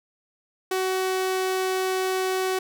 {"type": "tone", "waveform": "sawtooth", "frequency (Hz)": 375.3, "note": "F#4", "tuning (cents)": 25, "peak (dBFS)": -19, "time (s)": [0.71, 2.59], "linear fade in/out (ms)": 5, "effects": []}